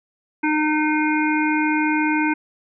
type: harmonic tone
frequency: 305.7 Hz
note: D#4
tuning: 30 cents flat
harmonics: 1 / 3 / 5 / 7 / 8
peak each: -19 / -24 / -26 / -27 / -28 dBFS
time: 0.43-2.34 s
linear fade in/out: 10 ms
effects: none